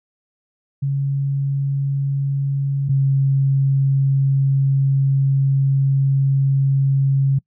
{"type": "tone pair in turn", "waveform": "sine", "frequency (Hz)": [138.59, 136.6], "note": ["C#3", "C#3"], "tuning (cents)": [0, -25], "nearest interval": "unison", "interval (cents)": 25, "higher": "first", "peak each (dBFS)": [-17, -13], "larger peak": "second", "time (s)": [[0.82, 2.89], [2.89, 7.39]], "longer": "second", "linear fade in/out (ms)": 10, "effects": ["noise-tail reverb RT60 0.1 s tail -24 dB re dry"]}